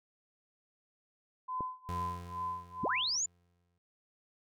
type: tone with tremolo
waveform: sine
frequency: 1018 Hz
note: C6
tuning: 48 cents flat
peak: -33 dBFS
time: 1.48-3.17 s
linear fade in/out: 10 ms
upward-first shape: sine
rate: 2.3 Hz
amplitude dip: 95%
type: click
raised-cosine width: 2 ms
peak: -27 dBFS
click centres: 1.607 s
type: tone with exponential decay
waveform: 30% pulse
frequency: 87.6 Hz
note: F2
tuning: 6 cents sharp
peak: -34 dBFS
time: 1.89-3.78 s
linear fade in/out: 0 ms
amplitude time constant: 410 ms
type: linear sweep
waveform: sine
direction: up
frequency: 83 to 7230 Hz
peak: -30 dBFS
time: 2.83-3.26 s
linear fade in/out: 5 ms
effects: none